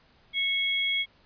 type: tone pair together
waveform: sine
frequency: 2200 / 3311 Hz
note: C#7 / G#7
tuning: -14 / -6 cents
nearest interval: perfect fifth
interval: 708 cents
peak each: -27 dBFS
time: 0.33-1.06 s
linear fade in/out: 50 ms
effects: pink hiss -61 dBFS RMS until 1.25 s + resampled to 11025 Hz